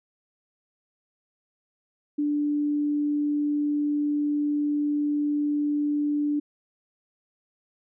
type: tone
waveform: sine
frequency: 293.7 Hz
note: D4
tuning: in tune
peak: -22 dBFS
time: 2.18-6.4 s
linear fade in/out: 10 ms
effects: none